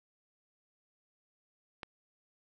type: click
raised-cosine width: 0.3 ms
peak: -24 dBFS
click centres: 1.832 s
effects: none